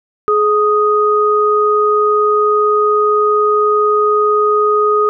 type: tone pair together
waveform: sine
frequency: 422.1 / 1244.5 Hz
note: G#4 / D#6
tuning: +28 / 0 cents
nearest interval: octave + perfect fifth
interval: 1872 cents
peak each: -12 dBFS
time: 0.28-5.09 s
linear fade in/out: 0 ms
effects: none